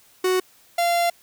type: tone pair in turn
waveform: 45% pulse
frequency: 370 / 690 Hz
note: F#4 / F5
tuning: 0 / -21 cents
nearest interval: major seventh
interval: 1079 cents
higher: second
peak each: -18 dBFS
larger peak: neither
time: 0.24-0.4 / 0.78-1.1 s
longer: second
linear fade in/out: 5 ms
effects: white hiss -55 dBFS RMS until 1.22 s